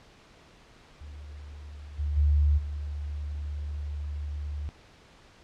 sine tone with level steps, 73.42 Hz, D2, in tune, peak -40 / -26 / -19 / -31 dBFS, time 1.01-4.69 s, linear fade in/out 0 ms, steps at 1.98 / 2.16 / 2.57 s, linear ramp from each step 20 ms, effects pink hiss -55 dBFS RMS until 5.43 s + low-pass 5000 Hz 12 dB/octave

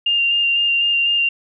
sine tone with vibrato, 2794 Hz, F7, in tune, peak -14 dBFS, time 0.06-1.29 s, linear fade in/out 5 ms, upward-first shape square, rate 4 Hz, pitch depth 12 cents each way, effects none

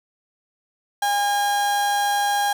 35% pulse tone with amplitude modulation, 813 Hz, G#5, 37 cents flat, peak -16 dBFS, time 1.02-2.53 s, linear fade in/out 5 ms, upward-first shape sine, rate 217 Hz, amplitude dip 25%, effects none

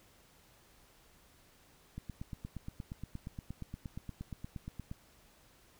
click train, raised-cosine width 5 ms, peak -29 dBFS, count 26, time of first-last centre 1.98-4.914 s, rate 8.52 Hz, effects pink hiss -64 dBFS RMS until 5.79 s

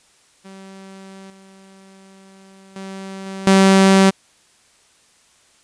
sawtooth tone with level steps, 192.7 Hz, G3, 29 cents flat, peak -33 / -40 / -26 / -24 / -5 dBFS, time 0.44-4.11 s, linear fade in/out 20 ms, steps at 1.3 / 2.76 / 3.26 / 3.47 s, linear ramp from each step 2 ms, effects white hiss -55 dBFS RMS until 5.63 s + resampled to 22050 Hz

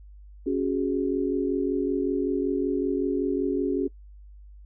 sine chord, C# suspended fourth, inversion none, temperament equal, 277.2 / 370 / 415.3 Hz, C#4 / F#4 / G#4, 0 / 0 / 0 cents, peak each -26 / -27 / -29 dBFS, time 0.46-3.88 s, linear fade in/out 10 ms, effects noise-tail reverb RT60 0.1 s tail -23 dB re dry + added 50 Hz sine -44 dBFS peak until 4.65 s

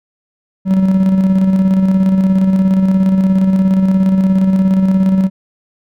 triangle tone with tremolo, 190 Hz, F#3, 46 cents sharp, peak -5 dBFS, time 0.65-5.3 s, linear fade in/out 50 ms, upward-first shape square, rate 17 Hz, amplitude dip 35%, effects none

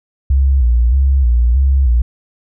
sine tone with vibrato, 63.3 Hz, B1, 43 cents sharp, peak -8 dBFS, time 0.3-2.02 s, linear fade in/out 5 ms, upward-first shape square, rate 1.6 Hz, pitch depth 110 cents each way, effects none

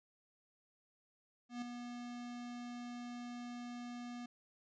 square tone with ADSR envelope, 242.1 Hz, B3, 34 cents flat, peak -39 dBFS, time 1.49-4.26 s, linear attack 130 ms, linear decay 4 ms, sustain -6 dB, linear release 5 ms, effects resampled to 16000 Hz

